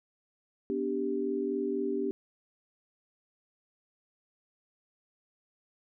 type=chord; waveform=sine; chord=G major; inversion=first; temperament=equal with one note detuned; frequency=246.9 / 290.8 / 392 Hz; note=B3 / D4 / G4; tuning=0 / -17 / 0 cents; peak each=-35 / -34 / -31 dBFS; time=0.7-2.11 s; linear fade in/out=0 ms; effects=none